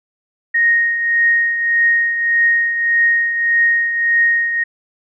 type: tone with tremolo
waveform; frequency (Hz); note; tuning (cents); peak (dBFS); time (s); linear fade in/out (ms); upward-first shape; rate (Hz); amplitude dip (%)
sine; 1864.7; A#6; 0; -9; 0.54-4.64; 10; triangle; 1.7; 60
effects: none